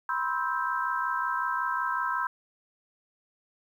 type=chord; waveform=sine; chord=C major seventh; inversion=third; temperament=just; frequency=981.1 / 1046.5 / 1308.1 / 1569.8 Hz; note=B5 / C6 / E6 / G6; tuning=-12 / 0 / -14 / +2 cents; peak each=-32 dBFS; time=0.09-2.27 s; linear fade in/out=2 ms; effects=10-bit

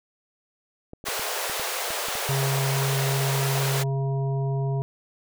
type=clicks; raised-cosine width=2 ms; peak=-26 dBFS; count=9; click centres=0.934 / 1.041 / 1.085 / 1.195 / 1.497 / 1.597 / 1.905 / 2.085 / 2.154 s
type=high-pass noise; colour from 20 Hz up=pink; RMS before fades=-29 dBFS; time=1.05-3.84 s; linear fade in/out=20 ms; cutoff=420 Hz; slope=48 dB/octave
type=harmonic tone; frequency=136.1 Hz; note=C#3; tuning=31 cents flat; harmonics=1 / 3 / 5 / 7; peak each=-23 / -33 / -37 / -40 dBFS; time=2.29-4.82 s; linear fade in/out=0 ms
effects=none

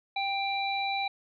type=harmonic tone; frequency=788 Hz; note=G5; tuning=9 cents sharp; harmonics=1 / 3 / 5; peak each=-30 / -33 / -35 dBFS; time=0.16-1.08 s; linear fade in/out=5 ms; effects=none

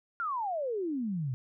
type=exponential sweep; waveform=sine; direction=down; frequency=1431 to 120.4 Hz; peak=-30 dBFS; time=0.2-1.34 s; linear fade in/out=0 ms; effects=none

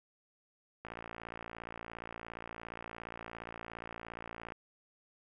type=click train; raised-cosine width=0.5 ms; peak=-28 dBFS; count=211; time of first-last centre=0.85-4.521 s; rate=57.2 Hz; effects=none

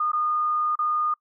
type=tone with dropouts; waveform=sine; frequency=1223 Hz; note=D#6; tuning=30 cents flat; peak=-21 dBFS; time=0-1.14 s; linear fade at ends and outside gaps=5 ms; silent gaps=0.118-0.131 / 0.755-0.789 s; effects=noise-tail reverb RT60 0.1 s tail -25 dB re dry

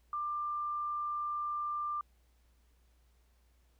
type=tone; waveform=sine; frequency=1189 Hz; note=D6; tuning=21 cents sharp; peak=-33 dBFS; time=0.13-2.01 s; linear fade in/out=2 ms; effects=added 60 Hz sine -65 dBFS peak until 3.79 s + pink hiss -75 dBFS RMS until 3.79 s

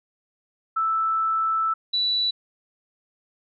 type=tone pair in turn; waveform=sine; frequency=1318.5 / 3951 Hz; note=E6 / B7; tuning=0 / 0 cents; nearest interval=octave + perfect fifth; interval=1900 cents; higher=second; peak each=-20 dBFS; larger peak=neither; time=0.76-1.74 / 1.93-2.31 s; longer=first; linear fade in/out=10 ms; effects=none

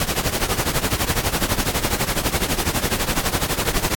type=noise with tremolo; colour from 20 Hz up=pink; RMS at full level=-18 dBFS; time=0-3.95 s; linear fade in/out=2 ms; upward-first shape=triangle; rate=12 Hz; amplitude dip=85%; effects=AAC 64 kbps

